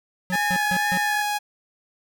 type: tone bursts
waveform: square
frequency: 183 Hz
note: F#3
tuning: 19 cents flat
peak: -26 dBFS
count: 4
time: 0.3-0.974 s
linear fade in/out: 0 ms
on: 56 ms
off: 150 ms
type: tone with vibrato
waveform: sine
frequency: 1757 Hz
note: A6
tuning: 3 cents flat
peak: -24 dBFS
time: 0.32-1.22 s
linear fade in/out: 5 ms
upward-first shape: sine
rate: 2 Hz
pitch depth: 54 cents each way
type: tone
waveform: sawtooth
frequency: 830.6 Hz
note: G#5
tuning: in tune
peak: -19 dBFS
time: 0.32-1.39 s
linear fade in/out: 20 ms
effects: none